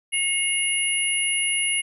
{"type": "tone cluster", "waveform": "sine", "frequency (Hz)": [2173, 2829, 10960], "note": ["C#7", "F7", "F9"], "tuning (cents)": [-35, 22, -34], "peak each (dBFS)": -25, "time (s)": [0.12, 1.82], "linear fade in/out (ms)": 20, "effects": []}